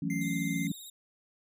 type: chord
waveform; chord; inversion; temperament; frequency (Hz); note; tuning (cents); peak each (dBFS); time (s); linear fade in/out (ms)
sine; F# minor seventh; third; equal; 164.81 / 185 / 220 / 277.2; E3 / F#3 / A3 / C#4; 0 / 0 / 0 / 0; -34 / -35 / -37 / -34; 0.02-0.72; 5
type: tone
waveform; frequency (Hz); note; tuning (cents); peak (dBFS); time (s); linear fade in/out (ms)
square; 2093; C7; 0; -38; 0.1-0.67; 2
type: tone with vibrato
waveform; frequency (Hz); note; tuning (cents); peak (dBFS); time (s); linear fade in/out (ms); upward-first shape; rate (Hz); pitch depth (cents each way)
15% pulse; 3729; A#7; 0; -38; 0.21-0.9; 5; triangle; 17; 71
effects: none